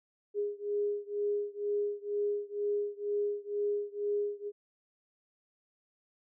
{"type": "beating tone pair", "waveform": "sine", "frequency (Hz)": [410.5, 412.6], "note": ["G#4", "G#4"], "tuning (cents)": [-20, -11], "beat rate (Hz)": 2.1, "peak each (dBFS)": [-33, -34], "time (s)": [0.34, 4.52], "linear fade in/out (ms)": 50, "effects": []}